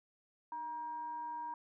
sine tone with frequency modulation, 949 Hz, A#5, 31 cents sharp, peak -39 dBFS, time 0.52-1.54 s, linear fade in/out 2 ms, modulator 644 Hz, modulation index 0.21, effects none

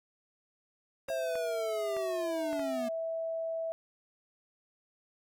square linear sweep, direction down, 543 to 234.7 Hz, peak -36 dBFS, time 1.08-2.89 s, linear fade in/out 10 ms
clicks, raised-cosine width 0.5 ms, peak -29 dBFS, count 5, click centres 1.086 / 1.355 / 1.967 / 2.53 / 2.595 s
sine tone with pitch glide, 659.3 to 654.7 Hz, E5 to E5, 0 to -12 cents, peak -32 dBFS, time 1.1-3.72 s, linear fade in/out 0 ms, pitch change -12 cents, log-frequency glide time 1.23-2.07 s
effects none

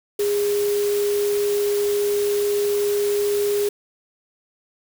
sine tone in noise, 410 Hz, G#4, 22 cents flat, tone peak -18 dBFS, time 0.19-3.69 s, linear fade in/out 5 ms, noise white, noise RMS -32 dBFS, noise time 0.19-3.69 s, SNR +11 dB, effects none

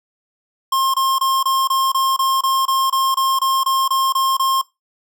square tone bursts, 1066 Hz, C6, 32 cents sharp, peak -15 dBFS, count 16, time 0.72-4.615 s, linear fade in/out 5 ms, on 220 ms, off 25 ms, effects noise-tail reverb RT60 0.2 s tail -20 dB re dry

